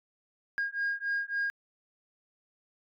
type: beating tone pair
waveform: sine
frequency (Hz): 1624 / 1627.6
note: G#6 / G#6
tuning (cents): -39 / -35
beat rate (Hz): 3.6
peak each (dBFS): -31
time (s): 0.58-1.5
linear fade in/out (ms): 0
effects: tanh soft clip ceiling -25 dBFS